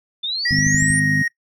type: exponential sweep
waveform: sine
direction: up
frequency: 3520 to 9397 Hz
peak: -21 dBFS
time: 0.23-1 s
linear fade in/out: 10 ms
type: tone with pitch glide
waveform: triangle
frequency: 1919 to 1871.9 Hz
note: A#6 to A#6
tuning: +50 to +7 cents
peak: -17 dBFS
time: 0.45-1.28 s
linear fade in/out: 5 ms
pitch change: -43 cents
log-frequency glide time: 0.64-0.83 s
type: harmonic tone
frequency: 51.1 Hz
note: G#1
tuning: 27 cents flat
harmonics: 2 / 3 / 4 / 5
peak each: -29 / -20 / -28 / -23 dBFS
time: 0.51-1.23 s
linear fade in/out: 10 ms
type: click train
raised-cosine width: 5 ms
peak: -16 dBFS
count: 6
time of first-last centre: 0.51-0.904 s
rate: 12.7 Hz
effects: noise-tail reverb RT60 0.1 s tail -20 dB re dry